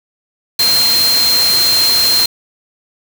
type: tone in noise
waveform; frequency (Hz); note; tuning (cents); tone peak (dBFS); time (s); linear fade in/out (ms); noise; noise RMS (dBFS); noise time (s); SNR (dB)
sine; 4172; C8; -6; -10; 0.59-2.26; 5; white; -17; 0.59-2.26; +4
effects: none